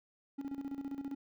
triangle tone with tremolo, 277.2 Hz, C#4, in tune, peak -34 dBFS, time 0.38-1.15 s, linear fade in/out 10 ms, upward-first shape square, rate 15 Hz, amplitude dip 70%, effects none

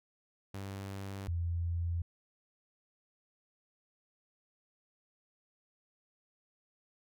sawtooth / sine tone pair in turn, 98 / 85.22 Hz, G2 / F2, 0 / -42 cents, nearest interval major second, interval 242 cents, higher first, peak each -36 / -31 dBFS, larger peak second, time 0.54-1.28 / 1.28-2.02 s, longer neither, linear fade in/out 5 ms, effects none

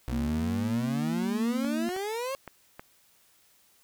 30% pulse exponential sweep, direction up, 60.2 to 553 Hz, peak -28 dBFS, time 0.08-2.35 s, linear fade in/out 0 ms
sine tone with pitch glide, 233.1 to 231.5 Hz, A#3 to A#3, 0 to -12 cents, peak -28 dBFS, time 0.12-1.89 s, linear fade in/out 10 ms, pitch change -12 cents, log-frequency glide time 0.72-1.71 s
clicks, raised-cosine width 0.5 ms, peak -25 dBFS, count 5, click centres 1.647 / 1.891 / 1.964 / 2.477 / 2.795 s
effects white hiss -63 dBFS RMS until 3.83 s

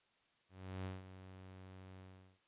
sawtooth tone with ADSR envelope, 93.8 Hz, F#2, 24 cents sharp, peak -37 dBFS, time 0.49-2.39 s, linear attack 360 ms, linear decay 170 ms, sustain -12 dB, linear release 390 ms, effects white hiss -75 dBFS RMS until 2.47 s + resampled to 8000 Hz

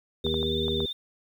sine tone with vibrato, 3577 Hz, A7, 28 cents sharp, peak -30 dBFS, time 0.24-0.93 s, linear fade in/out 10 ms, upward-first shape sine, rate 18 Hz, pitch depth 37 cents each way
harmonic tone, 79.1 Hz, D#2, 29 cents sharp, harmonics 1 / 2 / 3 / 5 / 6, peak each -33 / -35 / -33 / -29 / -34 dBFS, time 0.24-0.86 s, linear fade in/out 5 ms
clicks, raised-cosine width 1 ms, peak -23 dBFS, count 5, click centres 0.266 / 0.342 / 0.429 / 0.682 / 0.804 s
effects 9-bit

